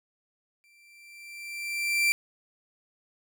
40% pulse tone with exponential growth, 2352 Hz, D7, 2 cents sharp, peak -19 dBFS, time 0.64-2.12 s, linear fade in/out 0 ms, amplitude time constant 320 ms, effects none

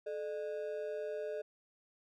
triangle ring-modulated tone, 518 Hz, C5, 17 cents flat, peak -32 dBFS, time 0.06-1.42 s, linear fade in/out 10 ms, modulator 85.5 Hz, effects none

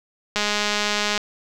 click train, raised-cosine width 0.2 ms, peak -5 dBFS, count 171, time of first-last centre 0.36-1.177 s, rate 208 Hz, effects none

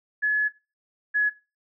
sine tone pair in turn, 1703 / 1689.3 Hz, G#6 / G#6, +43 / +29 cents, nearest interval unison, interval 14 cents, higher first, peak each -19 dBFS, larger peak neither, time 0.22-0.49 / 1.14-1.3 s, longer first, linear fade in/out 20 ms, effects noise-tail reverb RT60 0.3 s tail -20 dB re dry

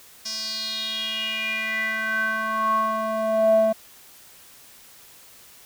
square tone with band-pass filter sweep, 220 Hz, A3, in tune, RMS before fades -24 dBFS, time 0.25-3.73 s, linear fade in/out 10 ms, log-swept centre 5400 to 580 Hz, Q 6.6, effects white hiss -49 dBFS RMS until 5.65 s

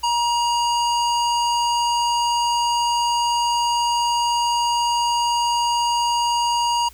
square tone with low-pass filter, 949 Hz, A#5, 31 cents sharp, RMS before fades -20 dBFS, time 0.03-6.89 s, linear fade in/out 10 ms, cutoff 6500 Hz, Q 1.6, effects added 60 Hz sine -46 dBFS peak until 6.93 s + white hiss -49 dBFS RMS until 6.93 s

